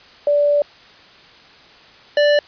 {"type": "tone pair in turn", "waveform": ["sine", "square"], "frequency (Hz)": [582, 586.4], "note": ["D5", "D5"], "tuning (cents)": [-16, -3], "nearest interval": "unison", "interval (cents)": 13, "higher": "second", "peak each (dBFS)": -12, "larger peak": "neither", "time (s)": [[0.27, 0.62], [2.17, 2.39]], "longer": "first", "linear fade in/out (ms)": 2, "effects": ["white hiss -45 dBFS RMS until 2.47 s", "resampled to 11025 Hz"]}